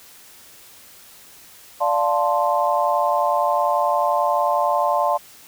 sine chord, D minor seventh, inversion none, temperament equal, 587.3 / 698.5 / 880 / 1046.5 Hz, D5 / F5 / A5 / C6, 0 / 0 / 0 / 0 cents, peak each -22 dBFS, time 1.8-5.18 s, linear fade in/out 20 ms, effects white hiss -46 dBFS RMS until 5.47 s

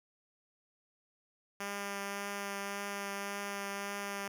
5% pulse tone with vibrato, 200.3 Hz, G3, 38 cents sharp, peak -26 dBFS, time 1.6-4.28 s, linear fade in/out 5 ms, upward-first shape triangle, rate 1.8 Hz, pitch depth 12 cents each way, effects none

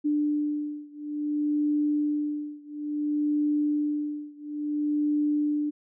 sine beating tone pair, 296.3 / 296.88 Hz, D4 / D4, +15 / +19 cents, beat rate 0.58 Hz, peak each -27 / -28 dBFS, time 0.04-5.71 s, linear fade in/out 20 ms, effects none

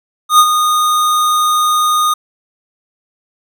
square tone with ADSR envelope, 1231 Hz, D#6, 19 cents flat, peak -3 dBFS, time 0.29-2.14 s, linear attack 100 ms, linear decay 58 ms, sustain -8 dB, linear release 8 ms, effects none

